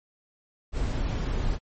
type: noise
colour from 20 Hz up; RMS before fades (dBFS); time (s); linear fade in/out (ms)
brown; -27; 0.72-1.59; 50
effects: MP3 32 kbps